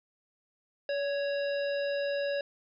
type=harmonic tone with a mistuned harmonic; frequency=554.4 Hz; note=C#5; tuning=in tune; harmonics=1 / 3 / 5 / 7 / 9; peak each=-29 / -39 / -43 / -46 / -48 dBFS; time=0.89-2.41 s; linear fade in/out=2 ms; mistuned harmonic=1; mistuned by=+40 cents; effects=none